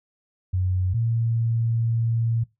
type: tone pair in turn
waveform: sine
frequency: 92.1 / 115.1 Hz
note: F#2 / A#2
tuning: -7 / -22 cents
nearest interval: major third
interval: 385 cents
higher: second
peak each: -20 dBFS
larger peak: neither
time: 0.53-0.94 / 0.94-2.44 s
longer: second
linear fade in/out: 10 ms
effects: noise-tail reverb RT60 0.2 s tail -20 dB re dry